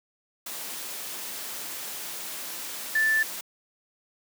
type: tone in noise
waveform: sine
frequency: 1760 Hz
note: A6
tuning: in tune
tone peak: -20 dBFS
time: 2.95-3.23 s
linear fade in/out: 5 ms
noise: white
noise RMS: -36 dBFS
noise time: 0.46-3.41 s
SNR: +13 dB
effects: high-pass 200 Hz 12 dB/octave